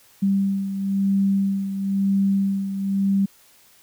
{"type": "beating tone pair", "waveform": "sine", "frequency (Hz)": [196, 197], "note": ["G3", "G3"], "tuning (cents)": [0, 9], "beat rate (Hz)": 1, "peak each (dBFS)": [-19, -26], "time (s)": [0.22, 3.26], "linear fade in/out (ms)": 10, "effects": ["white hiss -54 dBFS RMS until 3.82 s"]}